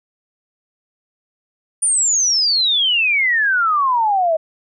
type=exponential sweep; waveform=sine; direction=down; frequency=9500 to 622.3 Hz; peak=-13 dBFS; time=1.82-4.37 s; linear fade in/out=10 ms; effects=none